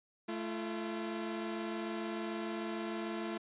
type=tone pair together; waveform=sawtooth; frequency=218.5 / 341.1 Hz; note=A3 / F4; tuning=-12 / -41 cents; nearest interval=minor sixth; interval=771 cents; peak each=-36 / -35 dBFS; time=0.28-3.38 s; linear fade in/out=10 ms; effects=resampled to 8000 Hz